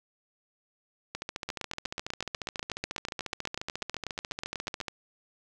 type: two click trains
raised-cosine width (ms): 0.2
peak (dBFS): -17 / -16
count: 54 / 28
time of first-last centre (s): 1.15-4.882 / 1.49-4.803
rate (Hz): 14.2 / 8.15
effects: none